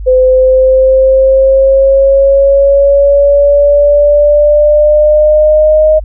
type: exponential sweep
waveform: sine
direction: up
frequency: 510 to 622.3 Hz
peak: -3 dBFS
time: 0.06-6 s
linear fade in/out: 20 ms
effects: added 50 Hz sine -18 dBFS peak until 6.04 s